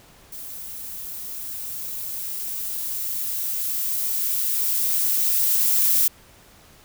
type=noise with level ramp; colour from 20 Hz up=violet; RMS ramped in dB=-36 to -18 dBFS; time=0.32-6.08 s; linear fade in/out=5 ms; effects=pink hiss -51 dBFS RMS until 6.84 s